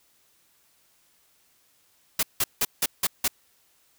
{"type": "noise bursts", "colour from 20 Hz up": "white", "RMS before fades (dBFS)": -23, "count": 6, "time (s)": [2.19, 3.28], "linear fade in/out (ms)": 5, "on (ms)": 40, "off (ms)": 170, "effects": ["white hiss -64 dBFS RMS until 3.98 s"]}